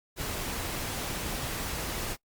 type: noise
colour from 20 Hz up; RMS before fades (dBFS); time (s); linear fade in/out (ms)
pink; -34; 0.16-2.17; 50
effects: noise-tail reverb RT60 0.1 s tail -23 dB re dry + Opus 48 kbps